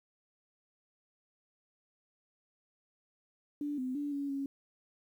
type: tone with pitch steps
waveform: sine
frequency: 291.6 / 256.1 / 289.4 / 282 / 275.9 Hz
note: D4 / C4 / D4 / C#4 / C#4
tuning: -12 / -37 / -25 / +30 / -8 cents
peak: -33 dBFS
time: 3.61-4.46 s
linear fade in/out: 2 ms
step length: 170 ms
effects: 11-bit